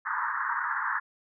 white band-pass noise, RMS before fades -30 dBFS, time 0.05-1 s, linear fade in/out 20 ms, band 890 to 1800 Hz, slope 96 dB/octave, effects none

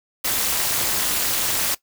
white noise with amplitude modulation, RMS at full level -18 dBFS, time 0.24-1.75 s, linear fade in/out 10 ms, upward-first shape sine, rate 246 Hz, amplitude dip 90%, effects noise-tail reverb RT60 0.1 s tail -18 dB re dry

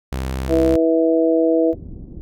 sawtooth tone with vibrato, 65.41 Hz, C2, in tune, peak -18 dBFS, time 0.12-0.76 s, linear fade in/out 0 ms, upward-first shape triangle, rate 13 Hz, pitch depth 13 cents each way
harmonic tone, 163 Hz, E3, 19 cents flat, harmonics 2 / 3 / 4, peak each -16 / -17 / -20 dBFS, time 0.48-1.75 s, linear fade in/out 50 ms
pink low-pass noise, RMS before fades -34 dBFS, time 1.73-2.21 s, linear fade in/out 0 ms, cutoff 360 Hz, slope 24 dB/octave
effects none

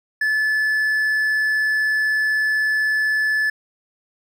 triangle tone, 1732 Hz, A6, 28 cents flat, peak -15 dBFS, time 0.21-3.5 s, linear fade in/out 5 ms, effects none

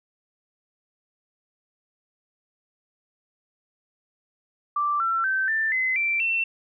sine tone with pitch steps, 1173 / 1347.4 / 1547.8 / 1777.9 / 2042 / 2346 / 2695 Hz, D6 / E6 / G6 / A6 / C7 / D7 / E7, -2 / +38 / -22 / +18 / -43 / -2 / +38 cents, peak -21 dBFS, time 4.76-6.44 s, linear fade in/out 5 ms, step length 240 ms, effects none

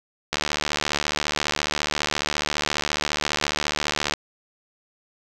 click train, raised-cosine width 0.2 ms, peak -5 dBFS, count 285, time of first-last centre 0.33-4.137 s, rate 74.6 Hz, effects none

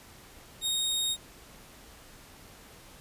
sawtooth tone, 3729 Hz, A#7, in tune, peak -24 dBFS, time 0.61-1.17 s, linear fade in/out 50 ms, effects pink hiss -52 dBFS RMS until 3 s + resampled to 32000 Hz

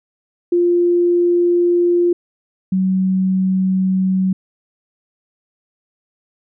sine tone pair in turn, 349.2 / 188.11 Hz, F4 / F#3, 0 / +29 cents, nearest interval major seventh, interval 1071 cents, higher first, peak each -11 / -13 dBFS, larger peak first, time 0.52-2.13 / 2.72-4.33 s, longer neither, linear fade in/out 5 ms, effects none

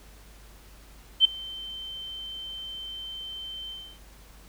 sine tone with ADSR envelope, 3100 Hz, G7, 20 cents flat, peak -11 dBFS, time 1.2-3.99 s, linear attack 48 ms, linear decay 7 ms, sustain -24 dB, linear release 300 ms, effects added 50 Hz sine -50 dBFS peak until 4.48 s + pink hiss -54 dBFS RMS until 4.48 s

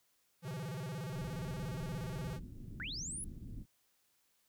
square tone with vibrato, 146.83 Hz, D3, in tune, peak -40 dBFS, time 0.42-2.4 s, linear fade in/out 50 ms, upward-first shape square, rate 17 Hz, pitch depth 250 cents each way
pink low-pass noise, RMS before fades -47 dBFS, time 1.11-3.66 s, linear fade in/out 50 ms, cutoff 270 Hz, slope 24 dB/octave
sine linear sweep, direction up, 1395 to 10700 Hz, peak -40 dBFS, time 2.8-3.24 s, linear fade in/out 0 ms
effects white hiss -75 dBFS RMS until 4.48 s

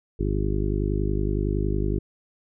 harmonic tone, 50.8 Hz, G#1, 38 cents flat, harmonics 1 / 2 / 3 / 4 / 5 / 6 / 7 / 8, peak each -25 / -29 / -31 / -35 / -34 / -34 / -31 / -33 dBFS, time 0.19-1.99 s, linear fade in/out 10 ms, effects none

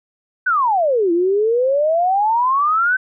sine exponential two-way sweep, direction down then up, 1548 to 332.5 to 1548 Hz, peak -13 dBFS, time 0.46-2.97 s, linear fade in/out 10 ms, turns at 1.12 s, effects none

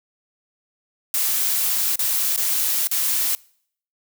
blue noise with dropouts, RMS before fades -21 dBFS, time 1.14-3.35 s, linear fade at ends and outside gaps 1 ms, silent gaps 1.957-1.992 / 2.362-2.376 / 2.872-2.913 s, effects noise-tail reverb RT60 0.6 s tail -24 dB re dry

